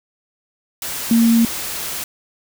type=tone in noise; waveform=sine; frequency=230.4 Hz; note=A#3; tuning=20 cents flat; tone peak=-10 dBFS; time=1.11-1.45 s; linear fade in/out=2 ms; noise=white; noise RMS=-26 dBFS; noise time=0.82-2.04 s; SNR=+13 dB; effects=none

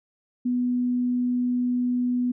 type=tone; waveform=sine; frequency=246.9 Hz; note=B3; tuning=in tune; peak=-21 dBFS; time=0.45-2.32 s; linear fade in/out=10 ms; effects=none

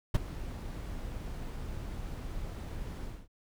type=noise with ADSR envelope; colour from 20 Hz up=brown; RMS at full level=-22 dBFS; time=0.14-3.28 s; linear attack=11 ms; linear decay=20 ms; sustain=-17 dB; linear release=230 ms; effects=none

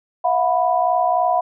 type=chord; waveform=sine; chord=E suspended second; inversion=none; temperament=equal with one note detuned; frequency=659.3 / 722.7 / 987.8 Hz; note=E5 / F#5 / B5; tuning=0 / -41 / 0 cents; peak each=-21 / -17 / -21 dBFS; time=0.24-1.41 s; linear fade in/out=10 ms; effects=none

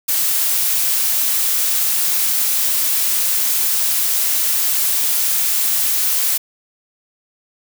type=noise; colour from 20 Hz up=blue; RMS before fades=-17 dBFS; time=0.08-6.38 s; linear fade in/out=10 ms; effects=none

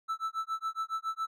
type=tone with tremolo; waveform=triangle; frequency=1318.5 Hz; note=E6; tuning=in tune; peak=-27 dBFS; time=0.08-1.27 s; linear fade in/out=20 ms; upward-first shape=sine; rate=7.2 Hz; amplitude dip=100%; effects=none

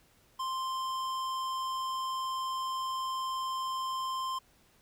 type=tone with tanh clipping; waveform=sine; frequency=1046.5 Hz; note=C6; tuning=in tune; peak=-34 dBFS; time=0.39-4.39 s; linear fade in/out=10 ms; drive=17 dB; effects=pink hiss -65 dBFS RMS until 4.81 s

